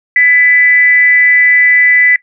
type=tone with frequency modulation; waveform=sine; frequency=1992 Hz; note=B6; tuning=14 cents sharp; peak=-5 dBFS; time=0.16-2.16 s; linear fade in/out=2 ms; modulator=308 Hz; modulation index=0.36; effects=noise-tail reverb RT60 0.1 s tail -18 dB re dry